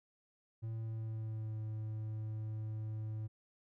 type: tone with pitch glide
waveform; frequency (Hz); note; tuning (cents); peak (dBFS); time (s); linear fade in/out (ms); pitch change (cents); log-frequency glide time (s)
triangle; 112.2 to 108.75; A2 to A2; +34 to -20; -36; 0.62-3.28; 20; -54; 0.77-1.6
effects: none